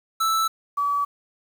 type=tone pair in turn; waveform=square / sine; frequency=1318.5 / 1144.1 Hz; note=E6 / D6; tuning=0 / -46 cents; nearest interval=major second; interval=246 cents; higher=first; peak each=-20 dBFS; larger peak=neither; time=0.2-0.48 / 0.77-1.05 s; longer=neither; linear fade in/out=10 ms; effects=8-bit